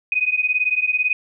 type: beating tone pair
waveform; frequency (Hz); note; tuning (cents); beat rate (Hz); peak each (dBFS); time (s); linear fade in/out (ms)
sine; 2489 / 2507; D#7 / D#7; 0 / +12; 18; -20; 0.12-1.13; 2
effects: none